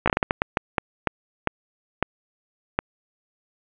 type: slowing click train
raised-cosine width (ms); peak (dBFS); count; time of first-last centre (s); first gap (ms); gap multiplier
0.5; -4; 14; 0.06-2.79; 16; 1.38
effects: resampled to 8000 Hz + 7-bit